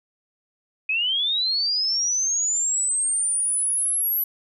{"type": "linear sweep", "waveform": "sine", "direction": "up", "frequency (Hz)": [2500, 11840], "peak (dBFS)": -20, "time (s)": [0.89, 4.24], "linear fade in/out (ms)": 5, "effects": []}